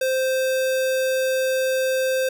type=tone; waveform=square; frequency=522 Hz; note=C5; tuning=4 cents flat; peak=-20 dBFS; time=0.01-2.29 s; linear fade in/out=5 ms; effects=none